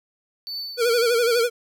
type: tone with tremolo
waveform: triangle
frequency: 4509 Hz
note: C#8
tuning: 29 cents sharp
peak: -26 dBFS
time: 0.47-1.41 s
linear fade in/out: 0 ms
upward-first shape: triangle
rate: 2.4 Hz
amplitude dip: 65%
type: tone with vibrato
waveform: square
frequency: 471.6 Hz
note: A#4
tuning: 20 cents sharp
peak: -18 dBFS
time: 0.77-1.5 s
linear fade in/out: 50 ms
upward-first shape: sine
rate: 12 Hz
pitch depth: 75 cents each way
effects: none